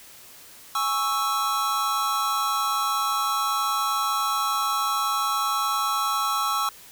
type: chord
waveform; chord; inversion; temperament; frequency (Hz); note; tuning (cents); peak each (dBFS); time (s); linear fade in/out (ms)
square; C# minor; second; equal; 830.6 / 1108.7 / 1318.5; G#5 / C#6 / E6; 0 / 0 / 0; -32 / -27 / -26; 0.75-6.69; 2
effects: white hiss -47 dBFS RMS until 6.91 s